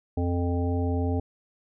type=harmonic tone with a mistuned harmonic; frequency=87.31 Hz; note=F2; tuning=in tune; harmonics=1 / 3 / 5 / 7 / 9; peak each=-25 / -29 / -33 / -38 / -37 dBFS; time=0.17-1.2 s; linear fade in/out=5 ms; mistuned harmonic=1; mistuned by=-16 cents; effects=none